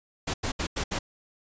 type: noise bursts at uneven times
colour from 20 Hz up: pink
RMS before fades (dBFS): -29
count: 5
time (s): 0.27-0.34 / 0.43-0.52 / 0.59-0.67 / 0.76-0.84 / 0.91-0.99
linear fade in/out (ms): 10
effects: resampled to 16000 Hz